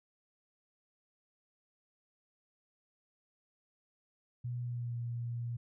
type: tone with pitch glide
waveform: sine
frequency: 121.9 to 118.77 Hz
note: B2 to A#2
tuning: -22 to +33 cents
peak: -35 dBFS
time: 4.44-5.57 s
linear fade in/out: 10 ms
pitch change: -45 cents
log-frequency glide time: 4.62-4.96 s
effects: none